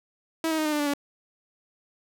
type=tone with pitch steps; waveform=sawtooth; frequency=324 / 317.1 / 310.4 / 303.9 / 297.5 / 291.2 / 285 Hz; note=E4 / D#4 / D#4 / D#4 / D4 / D4 / C#4; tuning=-30 / +33 / -4 / -41 / +22 / -15 / +48 cents; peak=-20 dBFS; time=0.44-0.937 s; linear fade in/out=2 ms; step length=71 ms; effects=none